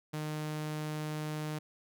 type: tone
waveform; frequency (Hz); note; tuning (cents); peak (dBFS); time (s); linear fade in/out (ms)
sawtooth; 153; D#3; -29; -31; 0.13-1.59; 10
effects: none

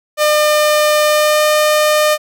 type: tone with pitch glide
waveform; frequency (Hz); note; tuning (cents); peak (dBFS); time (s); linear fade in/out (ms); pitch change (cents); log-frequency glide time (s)
sawtooth; 603 to 606.8; D5 to D#5; +46 to -44; -6; 0.17-2.18; 50; +10; 1.04-1.46
effects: none

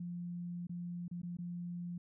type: tone with dropouts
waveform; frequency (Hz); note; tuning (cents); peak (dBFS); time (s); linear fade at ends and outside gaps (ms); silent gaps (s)
sine; 174.61; F3; 0; -39; 0-1.98; 5; 0.67-0.694 / 1.081-1.112 / 1.218-1.231 / 1.37-1.386
effects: none

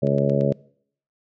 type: harmonic tone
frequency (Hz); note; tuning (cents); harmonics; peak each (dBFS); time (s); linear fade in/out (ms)
70; C#2; +18; 2 / 3 / 4 / 5 / 6 / 7 / 8 / 9; -22 / -24 / -30 / -31 / -26 / -29 / -23 / -30; 0.02-0.53; 10
type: click train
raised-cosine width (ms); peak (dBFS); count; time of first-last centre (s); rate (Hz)
0.2; -26; 5; 0.07-0.524; 8.82
effects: noise-tail reverb RT60 0.6 s tail -23 dB re dry

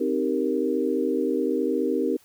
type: chord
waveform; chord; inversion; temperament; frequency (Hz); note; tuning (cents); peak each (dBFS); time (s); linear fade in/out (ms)
sine; C minor seventh; none; equal; 261.6 / 311.1 / 392 / 466.2; C4 / Eb4 / G4 / Bb4; 0 / 0 / 0 / 0; -27; 0-2.17; 10
effects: white hiss -58 dBFS RMS until 2.24 s

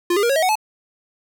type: tone with pitch steps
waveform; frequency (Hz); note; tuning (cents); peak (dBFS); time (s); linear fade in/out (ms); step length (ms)
square; 350 / 406.7 / 472.6 / 549.2 / 638.2 / 741.6 / 861.8; F4 / G#4 / A#4 / C#5 / D#5 / F#5 / A5; +4 / -36 / +24 / -16 / +44 / +4 / -36; -16; 0.1-0.555; 5; 65
effects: none

